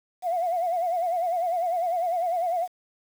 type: tone with vibrato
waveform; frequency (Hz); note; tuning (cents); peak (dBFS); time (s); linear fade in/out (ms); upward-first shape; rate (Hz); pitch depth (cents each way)
sine; 698.5; F5; 0; -22; 0.22-2.68; 50; sine; 10; 98
effects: tanh soft clip ceiling -18 dBFS + 8-bit